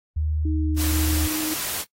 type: tone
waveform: sine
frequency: 76.8 Hz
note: D#2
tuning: 22 cents flat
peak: -21 dBFS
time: 0.16-1.27 s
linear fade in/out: 10 ms
type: tone with vibrato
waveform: sine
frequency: 310.3 Hz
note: D#4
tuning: 5 cents flat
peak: -26 dBFS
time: 0.45-1.54 s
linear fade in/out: 5 ms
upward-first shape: triangle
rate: 2.2 Hz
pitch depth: 11 cents each way
type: noise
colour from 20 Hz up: white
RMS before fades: -28 dBFS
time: 0.76-1.85 s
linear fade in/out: 50 ms
effects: noise-tail reverb RT60 0.1 s tail -21 dB re dry + AAC 48 kbps